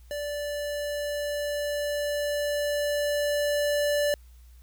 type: tone with level ramp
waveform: square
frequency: 584 Hz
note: D5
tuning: 10 cents flat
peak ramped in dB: -31 to -23 dBFS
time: 0.11-4.14 s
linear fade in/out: 0 ms
effects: added 60 Hz sine -48 dBFS peak until 4.62 s + white hiss -64 dBFS RMS until 4.62 s